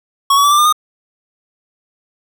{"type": "tone with pitch steps", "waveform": "square", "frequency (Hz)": [1108.7, 1132, 1155.8, 1180.1, 1204.9, 1230.2], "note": ["C#6", "C#6", "D6", "D6", "D6", "D#6"], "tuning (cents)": [0, 36, -28, 8, 44, -20], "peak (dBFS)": -9, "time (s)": [0.3, 0.726], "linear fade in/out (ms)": 5, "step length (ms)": 71, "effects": []}